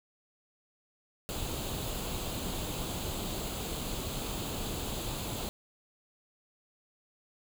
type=noise with comb filter; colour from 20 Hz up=pink; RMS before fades=-36 dBFS; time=1.29-5.49 s; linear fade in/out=0 ms; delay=0.27 ms; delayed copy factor=+0.6; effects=none